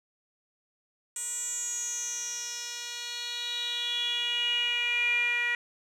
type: tone with band-pass filter sweep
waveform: 10% pulse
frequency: 480 Hz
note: B4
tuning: 49 cents flat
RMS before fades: -31 dBFS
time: 1.16-5.55 s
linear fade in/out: 2 ms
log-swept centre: 8200 to 2100 Hz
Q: 7.6
effects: none